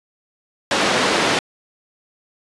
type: band-pass noise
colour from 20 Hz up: pink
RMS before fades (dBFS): -18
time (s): 0.71-1.39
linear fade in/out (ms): 2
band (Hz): 280 to 4800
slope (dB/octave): 12
effects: resampled to 24000 Hz